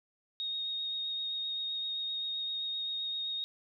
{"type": "tone with vibrato", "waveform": "sine", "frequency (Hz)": 3729, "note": "A#7", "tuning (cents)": 0, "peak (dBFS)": -33, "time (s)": [0.4, 3.44], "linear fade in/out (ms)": 0, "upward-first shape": "triangle", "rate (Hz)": 7.7, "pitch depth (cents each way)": 14, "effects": []}